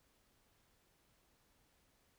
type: silence
effects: pink hiss -74 dBFS RMS until 2.18 s